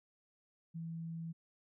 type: tone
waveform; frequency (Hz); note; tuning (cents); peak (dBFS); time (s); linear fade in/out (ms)
sine; 164.81; E3; 0; -40; 0.74-1.33; 20
effects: none